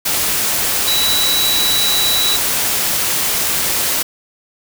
sine tone in noise, 3925 Hz, B7, 11 cents flat, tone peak -15 dBFS, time 0.87-2.37 s, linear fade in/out 10 ms, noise white, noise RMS -17 dBFS, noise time 0.05-4.03 s, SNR -1 dB, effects none

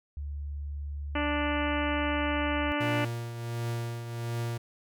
sine tone, 72.1 Hz, D2, 31 cents flat, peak -33 dBFS, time 0.17-2.72 s, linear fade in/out 0 ms
harmonic tone, 293.7 Hz, D4, in tune, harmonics 1 / 2 / 3 / 4 / 5 / 6 / 7 / 8 / 9 / 10, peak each -31 / -34 / -36 / -37 / -38 / -39 / -39 / -40 / -41 / -41 dBFS, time 1.15-3.05 s, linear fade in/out 5 ms
45% pulse tone with tremolo, 117.5 Hz, A#2, 14 cents sharp, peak -29 dBFS, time 2.8-4.58 s, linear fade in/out 10 ms, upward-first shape triangle, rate 1.4 Hz, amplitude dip 60%
effects none

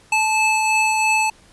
square tone pair together, 871 / 2610 Hz, A5 / E7, -18 / -18 cents, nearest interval octave + perfect fifth, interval 1900 cents, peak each -19 dBFS, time 0.12-1.3 s, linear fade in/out 5 ms, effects pink hiss -51 dBFS RMS until 1.52 s + resampled to 24000 Hz

